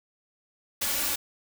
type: noise with comb filter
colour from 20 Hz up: white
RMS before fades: -28 dBFS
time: 0.81-1.16 s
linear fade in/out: 10 ms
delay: 3.5 ms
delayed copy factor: +0.7
effects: none